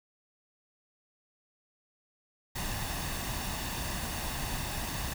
pink noise with comb filter, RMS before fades -35 dBFS, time 2.55-5.14 s, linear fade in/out 10 ms, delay 1.1 ms, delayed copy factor +0.5, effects none

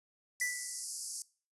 white band-pass noise, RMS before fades -42 dBFS, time 0.4-1.22 s, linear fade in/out 0 ms, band 4700 to 11000 Hz, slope 96 dB/octave
square tone with exponential decay, 1975.5 Hz, B6, in tune, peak -30 dBFS, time 0.41-0.84 s, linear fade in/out 5 ms, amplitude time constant 92 ms
effects noise-tail reverb RT60 0.4 s tail -21 dB re dry + resampled to 32000 Hz

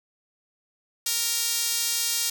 sawtooth tone with high-pass filter, 465.4 Hz, A#4, 3 cents flat, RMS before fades -26 dBFS, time 1.06-2.3 s, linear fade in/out 5 ms, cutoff 5000 Hz, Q 0.9, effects none

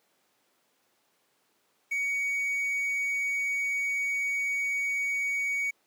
triangle tone with quantisation, 2246 Hz, C#7, 22 cents sharp, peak -25 dBFS, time 1.91-5.71 s, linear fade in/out 10 ms, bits 9, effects pink hiss -70 dBFS RMS until 5.86 s + high-pass 300 Hz 12 dB/octave

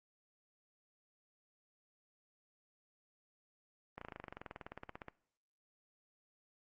slowing click train, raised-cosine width 0.5 ms, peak -30 dBFS, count 24, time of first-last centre 3.98-5.083 s, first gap 34 ms, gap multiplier 1.03, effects noise-tail reverb RT60 0.6 s tail -22 dB re dry + Opus 24 kbps

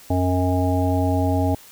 harmonic tone, 91 Hz, F#2, 28 cents flat, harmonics 1 / 3 / 5 / 7 / 9, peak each -20 / -22 / -30 / -26 / -27 dBFS, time 0.1-1.55 s, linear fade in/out 5 ms, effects white hiss -46 dBFS RMS until 1.71 s

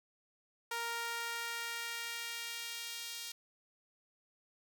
sawtooth tone with high-pass filter sweep, 466.2 Hz, A#4, in tune, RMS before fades -41 dBFS, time 0.71-3.32 s, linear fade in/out 5 ms, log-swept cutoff 1000 to 3700 Hz, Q 1.1, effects none

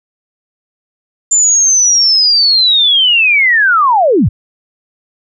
sine linear sweep, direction down, 7200 to 64.7 Hz, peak -6 dBFS, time 1.31-4.29 s, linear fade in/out 10 ms, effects none

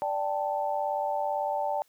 sine chord, D suspended fourth, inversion none, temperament just, 587.3 / 783.1 / 881 Hz, D5 / G5 / A5, 0 / -2 / +2 cents, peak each -31 dBFS, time 0.02-1.82 s, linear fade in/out 0 ms, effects white hiss -66 dBFS RMS until 1.88 s + high-pass 100 Hz 12 dB/octave

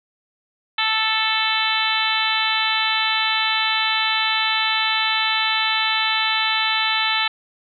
harmonic tone, 440 Hz, A4, in tune, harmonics 2 / 3 / 4 / 5 / 6 / 7 / 8 / 9, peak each -26 / -26 / -26 / -26 / -26 / -26 / -26 / -26 dBFS, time 0.78-7.28 s, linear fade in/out 5 ms, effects none

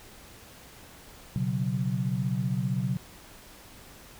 sine chord, B suspended second, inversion none, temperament just, 123.47 / 138.9 / 185.21 Hz, B2 / C#3 / F#3, 0 / +4 / +2 cents, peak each -30 dBFS, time 1.36-2.97 s, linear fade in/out 0 ms, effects pink hiss -50 dBFS RMS until 4.19 s

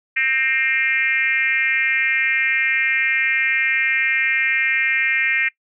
sine tone with frequency modulation, 2118 Hz, C7, 21 cents sharp, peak -16 dBFS, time 0.16-5.49 s, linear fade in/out 10 ms, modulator 268 Hz, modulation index 1.5, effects noise-tail reverb RT60 0.1 s tail -21 dB re dry

